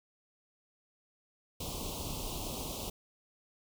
pink band-stop noise, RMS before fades -39 dBFS, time 1.6-2.9 s, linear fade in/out 5 ms, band 1100 to 2700 Hz, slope 48 dB/octave, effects none

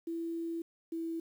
sine tone pair in turn, 332.9 / 329.6 Hz, E4 / E4, +17 / 0 cents, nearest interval unison, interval 17 cents, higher first, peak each -34 / -34 dBFS, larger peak neither, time 0.07-0.62 / 0.92-1.2 s, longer first, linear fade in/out 5 ms, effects 10-bit

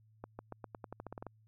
accelerating click train, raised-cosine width 1 ms, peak -29 dBFS, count 13, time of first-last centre 0.24-1.267 s, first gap 150 ms, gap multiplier 0.89, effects added 109 Hz sine -63 dBFS peak until 1.47 s

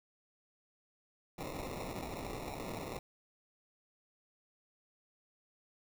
violet noise with sample-and-hold, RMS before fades -42 dBFS, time 1.38-2.99 s, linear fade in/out 5 ms, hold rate 1575 Hz, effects none

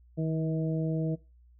harmonic tone with a mistuned harmonic, 160 Hz, D#3, 49 cents sharp, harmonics 1 / 2 / 3 / 4, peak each -28 / -34 / -38 / -40 dBFS, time 0.17-1.16 s, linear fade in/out 20 ms, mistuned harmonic 1, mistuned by -17 cents, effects noise-tail reverb RT60 0.3 s tail -21 dB re dry + added 60 Hz sine -55 dBFS peak until 1.59 s

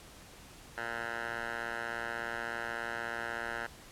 10% pulse tone with band-pass filter, 116.54 Hz, A#2, in tune, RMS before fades -38 dBFS, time 0.77-3.67 s, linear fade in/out 10 ms, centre 1400 Hz, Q 2.9, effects pink hiss -53 dBFS RMS until 3.91 s + low-pass 12000 Hz 12 dB/octave

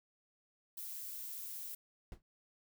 violet noise, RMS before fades -45 dBFS, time 0.77-1.75 s, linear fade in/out 5 ms
brown noise with exponential decay, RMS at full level -42 dBFS, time 2.12-2.22 s, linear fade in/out 1 ms, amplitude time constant 21 ms
effects none

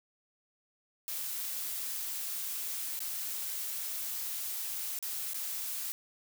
blue noise with dropouts, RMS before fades -37 dBFS, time 1.08-5.92 s, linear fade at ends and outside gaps 0 ms, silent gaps 2.991-3.004 / 4.989-5.026 / 5.334-5.344 s, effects none

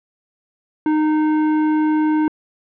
sine tone with tanh clipping, 308 Hz, D#4, 17 cents flat, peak -16 dBFS, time 0.86-2.28 s, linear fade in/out 2 ms, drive 14 dB, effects low-pass 2000 Hz 12 dB/octave

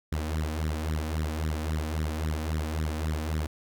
sawtooth tone with flanger, 77.78 Hz, D#2, in tune, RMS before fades -30 dBFS, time 0.12-3.47 s, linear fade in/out 5 ms, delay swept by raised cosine 0.54 to 4.04 ms, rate 3.7 Hz, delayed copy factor +0.85, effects none

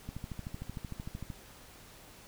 click train, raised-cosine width 5 ms, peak -27 dBFS, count 17, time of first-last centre 0.09-1.302 s, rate 13.2 Hz, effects pink hiss -54 dBFS RMS until 2.27 s

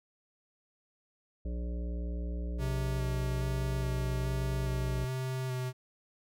harmonic tone, 59.6 Hz, A#1, 39 cents sharp, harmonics 1 / 3 / 5 / 7 / 9 / 10, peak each -33 / -43 / -47 / -50 / -52 / -53 dBFS, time 1.45-5.05 s, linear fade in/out 5 ms
square tone with vibrato, 128.7 Hz, C3, 28 cents flat, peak -33 dBFS, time 2.58-5.73 s, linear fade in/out 50 ms, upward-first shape square, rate 1.2 Hz, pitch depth 16 cents each way
effects none

